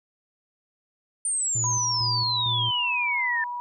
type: exponential sweep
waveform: sine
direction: down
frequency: 9070 to 1760 Hz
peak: -23 dBFS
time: 1.25-3.44 s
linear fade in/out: 2 ms
type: tone with tremolo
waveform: triangle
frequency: 116.5 Hz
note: A#2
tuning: 1 cent flat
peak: -26 dBFS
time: 1.55-2.71 s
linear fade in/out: 5 ms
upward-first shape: square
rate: 2.2 Hz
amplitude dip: 50%
type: tone with pitch glide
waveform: sine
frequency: 987.8 to 970.8 Hz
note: B5 to B5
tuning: 0 to -30 cents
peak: -29 dBFS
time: 1.64-3.6 s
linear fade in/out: 0 ms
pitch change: -30 cents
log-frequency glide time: 2.4-3.19 s
effects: none